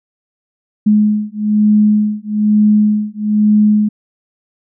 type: beating tone pair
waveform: sine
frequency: 210.4 / 211.5 Hz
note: G#3 / G#3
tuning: +23 / +32 cents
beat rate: 1.1 Hz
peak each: -12 dBFS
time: 0.86-3.89 s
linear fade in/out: 10 ms
effects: none